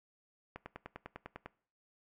click train, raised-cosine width 0.5 ms, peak -28 dBFS, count 10, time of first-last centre 0.56-1.46 s, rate 10 Hz, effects noise-tail reverb RT60 0.5 s tail -21 dB re dry

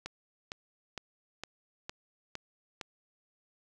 click train, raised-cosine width 0.2 ms, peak -21 dBFS, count 7, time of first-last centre 0.06-2.812 s, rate 2.18 Hz, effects none

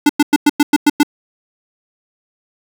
square tone bursts, 293.4 Hz, D4, 2 cents flat, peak -7 dBFS, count 8, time 0.06-1.032 s, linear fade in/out 5 ms, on 34 ms, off 100 ms, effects none

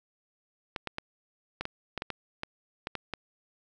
clicks, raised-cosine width 0.3 ms, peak -17 dBFS, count 12, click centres 0.762 / 0.873 / 0.984 / 1.61 / 1.654 / 1.977 / 2.021 / 2.103 / 2.434 / 2.871 / 2.953 / 3.137 s, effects none

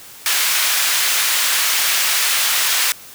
pink high-pass noise, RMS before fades -17 dBFS, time 0.26-2.92 s, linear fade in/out 0 ms, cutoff 1700 Hz, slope 12 dB/octave, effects white hiss -39 dBFS RMS until 3.14 s

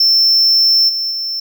triangle tone with level steps, 5350 Hz, E8, 25 cents sharp, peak -7 / -15 / -17 dBFS, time 0-1.4 s, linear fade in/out 5 ms, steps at 0.88 / 1.1 s, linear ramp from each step 20 ms, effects none

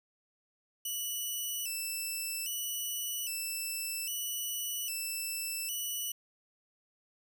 5% pulse tone with vibrato, 2800 Hz, F7, 4 cents sharp, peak -26 dBFS, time 0.85-6.12 s, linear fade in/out 5 ms, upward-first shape square, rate 0.62 Hz, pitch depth 93 cents each way, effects 11-bit

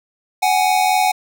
square tone pair together, 746.4 / 830.6 Hz, F#5 / G#5, +15 / 0 cents, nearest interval major second, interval 185 cents, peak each -16 / -18 dBFS, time 0.42-1.12 s, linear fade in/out 10 ms, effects none

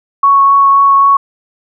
sine tone with vibrato, 1108.7 Hz, C#6, in tune, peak -4 dBFS, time 0.23-1.17 s, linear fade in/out 5 ms, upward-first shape triangle, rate 3.8 Hz, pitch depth 10 cents each way, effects none

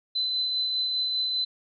sine tone with tremolo, 4031 Hz, B7, 35 cents sharp, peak -23 dBFS, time 0.15-1.45 s, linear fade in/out 10 ms, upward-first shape triangle, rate 5 Hz, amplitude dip 30%, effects none

